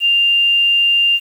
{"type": "tone", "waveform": "sine", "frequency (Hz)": 2794, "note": "F7", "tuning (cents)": 0, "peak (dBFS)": -10, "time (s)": [0, 1.2], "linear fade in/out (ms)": 50, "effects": ["7-bit"]}